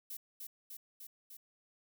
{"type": "noise with echo", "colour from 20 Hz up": "violet", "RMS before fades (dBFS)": -44, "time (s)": [0.1, 0.17], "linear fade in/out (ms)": 5, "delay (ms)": 300, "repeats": 4, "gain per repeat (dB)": -2, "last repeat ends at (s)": 1.37, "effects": []}